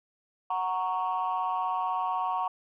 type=chord; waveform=sine; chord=F# major; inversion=none; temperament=equal; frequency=740 / 932.3 / 1108.7 Hz; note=F#5 / A#5 / C#6; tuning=0 / 0 / 0 cents; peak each=-30 dBFS; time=0.5-2.48 s; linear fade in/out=5 ms; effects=tanh soft clip ceiling -21 dBFS